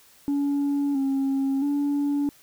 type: tone with pitch steps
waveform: sine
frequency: 283.8 / 271.5 / 286.5 Hz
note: C#4 / C#4 / D4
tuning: +41 / -36 / -43 cents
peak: -19 dBFS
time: 0.28-2.29 s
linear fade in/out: 0 ms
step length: 670 ms
effects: tanh soft clip ceiling -20 dBFS + white hiss -55 dBFS RMS until 2.42 s